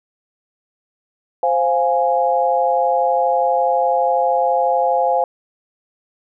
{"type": "chord", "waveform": "sine", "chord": "F minor", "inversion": "second", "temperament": "equal", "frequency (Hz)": [523.3, 698.5, 830.6], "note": ["C5", "F5", "Ab5"], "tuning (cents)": [0, 0, 0], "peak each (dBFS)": -18, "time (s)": [1.43, 5.24], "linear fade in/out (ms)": 2, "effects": []}